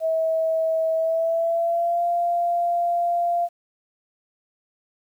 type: tone with pitch glide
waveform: sine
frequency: 646 to 692.4 Hz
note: E5 to F5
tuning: -35 to -15 cents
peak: -19 dBFS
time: 0-3.49 s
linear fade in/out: 50 ms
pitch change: +120 cents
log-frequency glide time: 0.95-2.03 s
effects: 9-bit